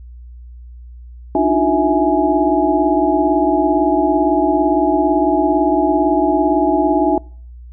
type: tone cluster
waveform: sine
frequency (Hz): 293.2 / 311 / 357.2 / 656 / 835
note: D4 / D#4 / F4 / E5 / G#5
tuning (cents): -3 / -1 / +39 / -9 / +9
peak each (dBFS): -18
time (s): 1.35-7.18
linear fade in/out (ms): 2
effects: noise-tail reverb RT60 0.5 s tail -26 dB re dry + added 60 Hz sine -33 dBFS peak until 7.72 s